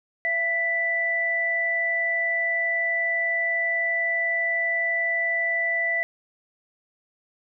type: tone pair together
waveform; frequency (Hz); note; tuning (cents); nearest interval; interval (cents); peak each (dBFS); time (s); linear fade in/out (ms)
sine; 672 / 1979.1; E5 / B6; +33 / +3; octave + perfect fifth; 1870; -30 / -22; 0.25-6.03; 0
effects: none